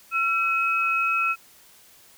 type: tone pair together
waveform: sine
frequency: 1351.3 / 2551 Hz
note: E6 / D#7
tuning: +43 / +43 cents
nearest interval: major seventh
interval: 1100 cents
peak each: -23 dBFS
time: 0.11-1.36 s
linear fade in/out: 50 ms
effects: white hiss -53 dBFS RMS until 2.17 s